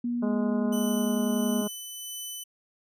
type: tone with pitch glide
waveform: sine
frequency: 240.2 to 238.4 Hz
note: B3 to A#3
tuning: -48 to +39 cents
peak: -26 dBFS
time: 0.04-1.62 s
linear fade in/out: 5 ms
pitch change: -13 cents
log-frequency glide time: 0.24-0.81 s
type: harmonic tone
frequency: 207.7 Hz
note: G#3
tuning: in tune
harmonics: 1 / 2 / 3 / 4 / 5 / 6 / 7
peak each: -28 / -34 / -35 / -45 / -42 / -49 / -48 dBFS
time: 0.22-1.68 s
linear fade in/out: 10 ms
type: tone with tremolo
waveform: 10% pulse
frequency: 3000 Hz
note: F#7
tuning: 23 cents sharp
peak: -26 dBFS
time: 0.72-2.44 s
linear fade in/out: 10 ms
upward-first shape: sine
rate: 1.5 Hz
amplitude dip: 30%
effects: resampled to 32000 Hz